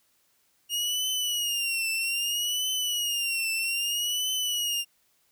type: tone with vibrato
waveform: sawtooth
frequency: 2846 Hz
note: F7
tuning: 32 cents sharp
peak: -23 dBFS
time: 0.69-4.85 s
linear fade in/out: 50 ms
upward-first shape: triangle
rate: 0.62 Hz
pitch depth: 120 cents each way
effects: white hiss -68 dBFS RMS until 5.31 s